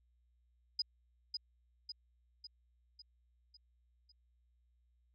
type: tone with echo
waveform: sine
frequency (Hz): 4978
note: D#8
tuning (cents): 0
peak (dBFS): -31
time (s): 0.79-0.82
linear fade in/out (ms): 5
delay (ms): 550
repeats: 6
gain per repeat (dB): -5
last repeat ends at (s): 4.12
effects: added 60 Hz sine -70 dBFS peak until 5.14 s